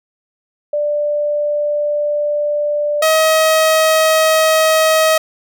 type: tone pair in turn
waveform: sine / sawtooth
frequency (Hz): 590 / 634.2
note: D5 / D#5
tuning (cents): +8 / +33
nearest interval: minor second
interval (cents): 125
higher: second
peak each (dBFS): -14 / -6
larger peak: second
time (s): 0.73-3.02 / 3.02-5.18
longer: first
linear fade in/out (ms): 5
effects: none